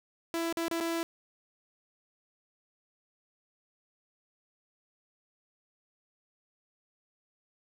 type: tone with dropouts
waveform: sawtooth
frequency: 333.2 Hz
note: E4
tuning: 19 cents sharp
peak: -26 dBFS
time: 0.34-1.03 s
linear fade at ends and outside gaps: 0 ms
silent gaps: 0.526-0.571 / 0.682-0.712 / 0.803-0.809 s
effects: 11-bit